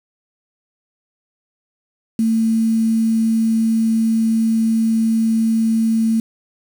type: tone with quantisation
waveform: sine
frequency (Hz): 224.3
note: A3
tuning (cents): +34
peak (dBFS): -13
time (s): 2.19-6.2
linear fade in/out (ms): 2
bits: 6
effects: none